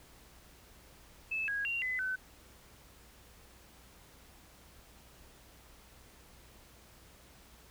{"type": "tone with pitch steps", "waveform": "sine", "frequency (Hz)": [2615, 1646, 2762, 2017, 1518], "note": ["E7", "G#6", "F7", "B6", "F#6"], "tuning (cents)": [-15, -16, -20, 36, 44], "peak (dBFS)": -32, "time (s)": [1.31, 2.16], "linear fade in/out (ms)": 10, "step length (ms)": 170, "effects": ["added 60 Hz sine -62 dBFS peak until 7.7 s", "pink hiss -59 dBFS RMS until 7.7 s"]}